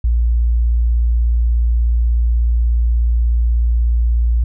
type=tone; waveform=sine; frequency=58.27 Hz; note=A#1; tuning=in tune; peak=-11 dBFS; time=0.04-4.44 s; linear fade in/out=5 ms; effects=none